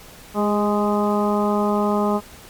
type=harmonic tone with a mistuned harmonic; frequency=207.7 Hz; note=G#3; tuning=in tune; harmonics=1 / 2 / 3 / 4 / 5 / 6; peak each=-20 / -23 / -25 / -26 / -27 / -28 dBFS; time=0.34-2.21 s; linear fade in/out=50 ms; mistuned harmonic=2; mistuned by=-21 cents; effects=pink hiss -43 dBFS RMS until 2.49 s + MP3 96 kbps